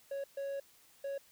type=tone bursts at uneven times; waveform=triangle; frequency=554.4 Hz; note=C#5; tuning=in tune; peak=-34 dBFS; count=3; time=0.11-0.24 / 0.37-0.6 / 1.04-1.18 s; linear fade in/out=5 ms; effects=white hiss -64 dBFS RMS until 1.31 s